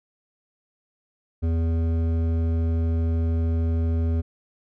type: tone with hard clipping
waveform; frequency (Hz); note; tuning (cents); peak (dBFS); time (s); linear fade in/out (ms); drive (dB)
triangle; 82.41; E2; 0; -22; 1.42-4.22; 20; 15
effects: none